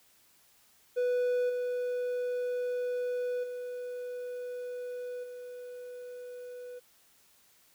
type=tone with level steps; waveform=triangle; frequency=493.9 Hz; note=B4; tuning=in tune; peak=-24 / -28 / -34 / -39 dBFS; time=0.96-6.8 s; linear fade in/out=20 ms; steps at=1.49 / 3.43 / 5.23 s; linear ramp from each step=10 ms; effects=white hiss -64 dBFS RMS until 7.74 s